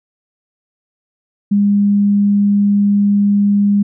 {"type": "tone", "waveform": "sine", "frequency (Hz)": 202.9, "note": "G#3", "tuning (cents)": -40, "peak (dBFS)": -9, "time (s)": [1.51, 3.83], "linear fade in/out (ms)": 10, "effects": []}